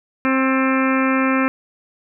harmonic tone with a mistuned harmonic, 264.5 Hz, C4, 19 cents sharp, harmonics 1 / 2 / 3 / 4 / 5 / 6 / 7 / 8 / 9 / 10, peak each -17 / -24 / -33 / -25 / -24 / -29 / -28 / -30 / -27 / -33 dBFS, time 0.25-1.48 s, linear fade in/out 0 ms, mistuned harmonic 7, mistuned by -51 cents, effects none

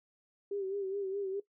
sine tone with vibrato, 392 Hz, G4, in tune, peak -33 dBFS, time 0.51-1.4 s, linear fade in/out 5 ms, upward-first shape sine, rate 4.8 Hz, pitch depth 61 cents each way, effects noise-tail reverb RT60 0.1 s tail -17 dB re dry

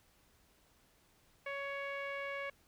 sawtooth tone with low-pass filter, 558 Hz, C#5, 11 cents sharp, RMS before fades -41 dBFS, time 1.46-2.5 s, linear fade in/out 5 ms, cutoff 2200 Hz, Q 3.7, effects pink hiss -69 dBFS RMS until 2.67 s

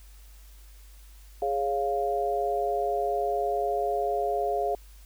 sine chord, Db major, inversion second, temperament equal, 415.3 / 554.4 / 698.5 Hz, Ab4 / Db5 / F5, 0 / 0 / 0 cents, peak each -29 / -32 / -27 dBFS, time 1.42-4.75 s, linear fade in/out 2 ms, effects added 50 Hz sine -47 dBFS peak until 5.05 s + white hiss -58 dBFS RMS until 5.05 s

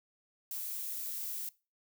violet noise, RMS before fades -39 dBFS, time 0.51-1.49 s, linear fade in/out 2 ms, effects noise-tail reverb RT60 0.3 s tail -21 dB re dry

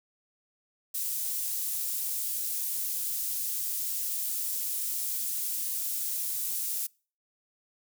pink high-pass noise, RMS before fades -32 dBFS, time 0.94-6.87 s, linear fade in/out 10 ms, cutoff 11000 Hz, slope 12 dB/octave, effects noise-tail reverb RT60 0.4 s tail -26 dB re dry

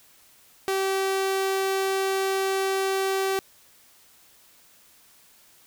sawtooth tone, 385.8 Hz, G4, 28 cents flat, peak -19 dBFS, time 0.68-3.39 s, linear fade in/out 0 ms, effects white hiss -56 dBFS RMS until 5.66 s

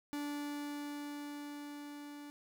45% pulse tone with level ramp, 291 Hz, D4, 16 cents flat, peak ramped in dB -37 to -47 dBFS, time 0.13-2.3 s, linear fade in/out 0 ms, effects none

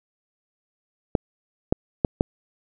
clicks, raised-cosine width 2 ms, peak -4 dBFS, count 4, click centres 1.152 / 1.725 / 2.048 / 2.209 s, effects none

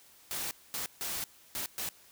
white noise bursts at uneven times, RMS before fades -36 dBFS, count 5, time 0.31-0.51 / 0.74-0.86 / 1.01-1.24 / 1.55-1.66 / 1.78-1.89 s, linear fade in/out 0 ms, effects white hiss -59 dBFS RMS until 2.11 s

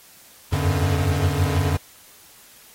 square tone cluster, 84.7 / 91.4 / 96.9 / 143.5 Hz, E2 / F#2 / G2 / D3, +48 / -21 / -20 / -40 cents, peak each -25 dBFS, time 0.52-1.77 s, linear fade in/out 10 ms, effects white hiss -49 dBFS RMS until 2.74 s + AAC 48 kbps

